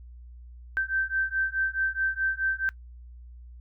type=beating tone pair; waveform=sine; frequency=1554 / 1558.7 Hz; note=G6 / G6; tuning=-16 / -10 cents; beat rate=4.7 Hz; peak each=-28 dBFS; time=0.77-2.69 s; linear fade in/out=0 ms; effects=noise-tail reverb RT60 0.1 s tail -21 dB re dry + added 60 Hz sine -43 dBFS peak until 3.6 s